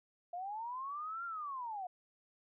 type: linear two-way sweep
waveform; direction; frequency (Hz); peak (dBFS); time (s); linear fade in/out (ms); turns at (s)
sine; up then down; 683 to 1400 to 706; -39; 0.33-1.87; 5; 1.25
effects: none